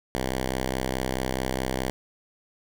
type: tone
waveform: 5% pulse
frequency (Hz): 64.7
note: C2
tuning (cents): -19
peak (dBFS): -15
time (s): 0.15-1.9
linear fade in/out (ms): 0
effects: none